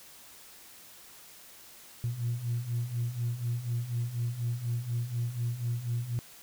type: beating tone pair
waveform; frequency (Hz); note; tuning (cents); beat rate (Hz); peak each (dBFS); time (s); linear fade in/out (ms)
sine; 116.54 / 120.64; A#2 / B2; 0 / -40; 4.1; -34 / -30; 2.04-6.19; 0
effects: tanh soft clip ceiling -24 dBFS + white hiss -52 dBFS RMS until 6.42 s